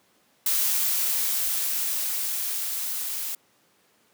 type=noise with level ramp; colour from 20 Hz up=blue; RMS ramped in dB=-23 to -31 dBFS; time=0.46-3.35 s; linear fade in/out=2 ms; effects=pink hiss -63 dBFS RMS until 4.13 s + high-pass 200 Hz 12 dB/octave